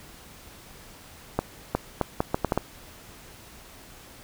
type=accelerating click train; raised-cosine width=1 ms; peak=-8 dBFS; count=8; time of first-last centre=1.39-2.576 s; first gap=360 ms; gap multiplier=0.73; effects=pink hiss -48 dBFS RMS until 4.23 s